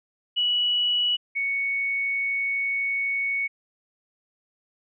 sine tone pair in turn, 2938 / 2222 Hz, F#7 / C#7, -13 / +4 cents, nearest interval perfect fourth, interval 483 cents, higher first, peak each -20 / -23 dBFS, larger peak first, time 0.36-1.17 / 1.35-3.48 s, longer second, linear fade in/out 20 ms, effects none

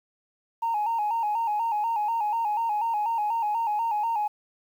sine tone with vibrato, 878 Hz, A5, 4 cents flat, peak -22 dBFS, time 0.62-4.28 s, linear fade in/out 10 ms, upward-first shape square, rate 4.1 Hz, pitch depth 80 cents each way, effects tanh soft clip ceiling -20 dBFS + 9-bit

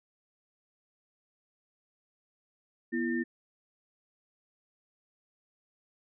sine tone cluster, 243 / 336.4 / 1807 Hz, B3 / E4 / A6, -28 / +35 / +46 cents, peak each -31 / -32 / -36 dBFS, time 2.92-3.24 s, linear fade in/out 20 ms, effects none

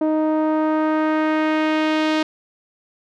sawtooth tone with low-pass filter sweep, 311.1 Hz, D#4, in tune, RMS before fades -19 dBFS, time 0.01-2.23 s, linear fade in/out 5 ms, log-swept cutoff 660 to 4000 Hz, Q 1.2, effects none

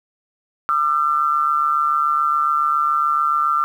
sine tone pair together, 1200.9 / 1348 Hz, D6 / E6, +38 / +38 cents, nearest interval major second, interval 200 cents, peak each -18 dBFS, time 0.69-3.64 s, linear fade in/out 0 ms, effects 8-bit

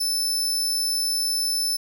sawtooth tone, 5274 Hz, E8, in tune, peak -19 dBFS, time 0-1.77 s, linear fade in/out 10 ms, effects 10-bit

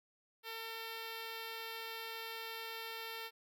5% pulse tone with notch filter, 451.8 Hz, A4, 46 cents sharp, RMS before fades -45 dBFS, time 0.43-3.31 s, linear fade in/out 50 ms, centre 6400 Hz, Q 1.5, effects none

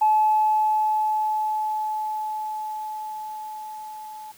sine tone with level ramp, 860 Hz, A5, 40 cents flat, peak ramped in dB -14 to -36 dBFS, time 0.01-4.32 s, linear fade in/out 10 ms, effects tanh soft clip ceiling -10 dBFS + white hiss -51 dBFS RMS until 4.37 s

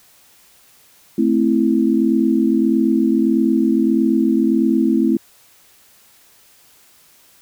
sine chord, A minor, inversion none, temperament equal, 220 / 261.6 / 329.6 Hz, A3 / C4 / E4, 0 / 0 / 0 cents, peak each -17 dBFS, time 1.18-5.17 s, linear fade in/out 5 ms, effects white hiss -51 dBFS RMS until 7.41 s

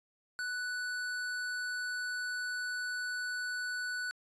sine tone with hard clipping, 1485 Hz, F#6, 6 cents sharp, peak -36 dBFS, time 0.39-4.11 s, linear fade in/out 0 ms, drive 16 dB, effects resampled to 22050 Hz

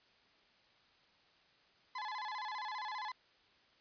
35% pulse tone with vibrato, 932.3 Hz, A#5, in tune, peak -38 dBFS, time 1.95-3.12 s, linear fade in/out 5 ms, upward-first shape square, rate 15 Hz, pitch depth 150 cents each way, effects white hiss -68 dBFS RMS until 3.8 s + resampled to 11025 Hz

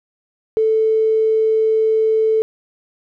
triangle tone with tanh clipping, 440.1 Hz, A4, in tune, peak -12 dBFS, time 0.57-2.42 s, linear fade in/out 0 ms, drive 3 dB, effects none

